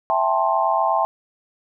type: chord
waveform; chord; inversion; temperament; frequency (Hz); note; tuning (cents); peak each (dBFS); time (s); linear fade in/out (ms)
sine; A minor seventh; second; just; 660 / 792 / 880 / 1056; E5 / G5 / A5 / C6; +2 / +18 / 0 / +16; -22; 0.1-1.05; 0
effects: none